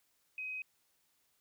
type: tone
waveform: sine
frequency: 2523 Hz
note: D#7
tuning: 23 cents sharp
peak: -38 dBFS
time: 0.38-0.62 s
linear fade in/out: 2 ms
effects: white hiss -75 dBFS RMS until 1.4 s